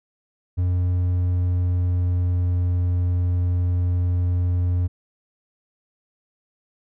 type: tone with pitch glide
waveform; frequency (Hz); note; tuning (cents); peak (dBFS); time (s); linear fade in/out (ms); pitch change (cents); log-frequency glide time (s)
triangle; 89.6 to 88.83; F2 to F2; +45 to +30; -16; 0.57-4.88; 20; -15; 0.82-2.73
effects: none